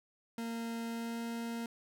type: tone with pitch glide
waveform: 40% pulse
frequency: 230.4 to 232 Hz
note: A#3 to A#3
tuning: -20 to -8 cents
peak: -36 dBFS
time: 0.38-1.66 s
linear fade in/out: 2 ms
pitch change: +12 cents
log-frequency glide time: 0.87-1.23 s
effects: none